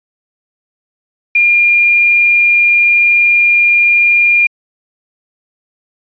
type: tone with quantisation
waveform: sine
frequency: 2407 Hz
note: D7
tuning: 42 cents sharp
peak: -6 dBFS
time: 1.35-4.47 s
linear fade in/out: 5 ms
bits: 6
effects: resampled to 11025 Hz